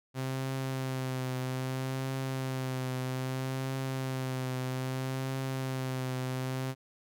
sawtooth tone with vibrato, 130.81 Hz, C3, in tune, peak -28 dBFS, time 0.14-6.75 s, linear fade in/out 50 ms, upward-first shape triangle, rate 0.62 Hz, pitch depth 33 cents each way, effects none

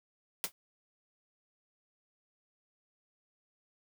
white noise with exponential decay, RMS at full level -29 dBFS, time 0.44-0.52 s, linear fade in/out 0 ms, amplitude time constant 16 ms, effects none

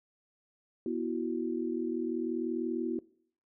sine chord, B suspended fourth, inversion none, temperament equal with one note detuned, 243.8 / 329.6 / 370 Hz, B3 / E4 / F#4, -22 / 0 / 0 cents, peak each -35 / -34 / -35 dBFS, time 0.86-2.99 s, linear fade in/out 2 ms, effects noise-tail reverb RT60 0.6 s tail -22 dB re dry

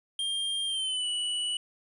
square tone with pitch glide, 3200 to 2951 Hz, G7 to F#7, +35 to -5 cents, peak -29 dBFS, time 0.19-1.57 s, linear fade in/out 2 ms, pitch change -140 cents, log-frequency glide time 0.66-1.07 s, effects resampled to 24000 Hz

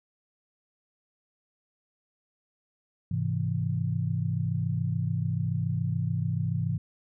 sine chord, Ab augmented, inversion none, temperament equal, 103.83 / 130.81 / 164.81 Hz, Ab2 / C3 / E3, 0 / 0 / 0 cents, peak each -30 dBFS, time 3.11-6.78 s, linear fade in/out 5 ms, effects none

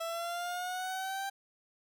30% pulse linear sweep, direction up, 659 to 789 Hz, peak -32 dBFS, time 0-1.3 s, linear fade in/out 10 ms, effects none

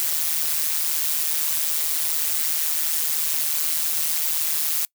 blue noise with amplitude modulation, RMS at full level -20 dBFS, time 0-4.85 s, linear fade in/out 0 ms, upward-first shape sine, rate 156 Hz, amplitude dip 70%, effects noise-tail reverb RT60 0.1 s tail -25 dB re dry

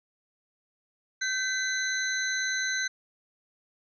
sine tone cluster, 1546 / 2009 / 4011 / 6190 Hz, G6 / B6 / B7 / G8, -24 / +29 / +26 / -23 cents, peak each -29 / -36 / -34 / -34 dBFS, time 1.21-2.88 s, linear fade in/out 10 ms, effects none

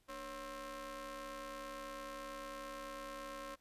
sawtooth ring-modulated tone, 258.5 Hz, C4, 21 cents flat, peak -38 dBFS, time 0.08-3.56 s, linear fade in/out 20 ms, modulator 810 Hz, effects pink hiss -75 dBFS RMS until 3.6 s + resampled to 32000 Hz

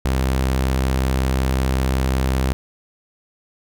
sawtooth tone, 65.41 Hz, C2, in tune, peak -13 dBFS, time 0.05-2.53 s, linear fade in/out 0 ms, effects none

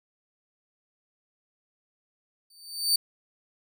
sawtooth tone with exponential growth, 4581 Hz, D8, 44 cents flat, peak -15 dBFS, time 2.5-2.96 s, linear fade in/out 5 ms, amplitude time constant 100 ms, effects none

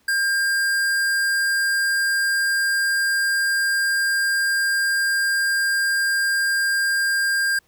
square tone, 1602 Hz, G6, 37 cents sharp, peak -19 dBFS, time 0.08-7.59 s, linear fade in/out 5 ms, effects pink hiss -62 dBFS RMS until 7.67 s

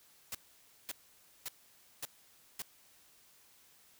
white noise bursts, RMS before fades -40 dBFS, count 5, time 0.32-2.62 s, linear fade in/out 2 ms, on 28 ms, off 540 ms, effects white hiss -64 dBFS RMS until 3.99 s

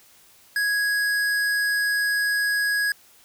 sine tone with tanh clipping, 1661.2 Hz, G#6, in tune, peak -22 dBFS, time 0.56-2.92 s, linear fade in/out 2 ms, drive 18 dB, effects white hiss -54 dBFS RMS until 3.24 s

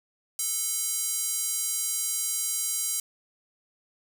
square tone with high-pass filter, 440 Hz, A4, in tune, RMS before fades -29 dBFS, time 0.39-3 s, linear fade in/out 2 ms, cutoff 7800 Hz, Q 1.6, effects none

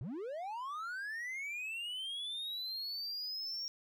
triangle linear sweep, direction up, 101.1 to 5588 Hz, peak -37 dBFS, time 0.01-3.68 s, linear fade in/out 0 ms, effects none

